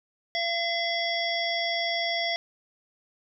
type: harmonic tone with a mistuned harmonic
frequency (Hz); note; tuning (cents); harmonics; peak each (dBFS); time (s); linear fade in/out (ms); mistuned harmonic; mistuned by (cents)
680; F5; -46; 1 / 3 / 5 / 7 / 8; -30 / -30 / -31 / -37 / -35; 0.35-2.36; 0; 5; -24
effects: none